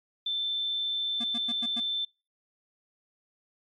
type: tone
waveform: sine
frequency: 3543 Hz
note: A7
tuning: 11 cents sharp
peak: -27 dBFS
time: 0.26-2.05 s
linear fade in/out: 5 ms
type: tone bursts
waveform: square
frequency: 235.1 Hz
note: A#3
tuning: 15 cents sharp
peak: -35 dBFS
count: 5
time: 1.2-1.803 s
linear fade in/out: 10 ms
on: 43 ms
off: 97 ms
effects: noise-tail reverb RT60 0.3 s tail -25 dB re dry + MP3 48 kbps